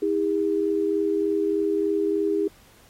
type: tone pair together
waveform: sine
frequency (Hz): 320.6 / 403.9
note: E4 / G#4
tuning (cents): -48 / -48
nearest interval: major third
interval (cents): 400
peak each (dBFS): -25 / -22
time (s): 0.02-2.48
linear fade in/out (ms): 5
effects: pink hiss -55 dBFS RMS until 2.89 s + AAC 48 kbps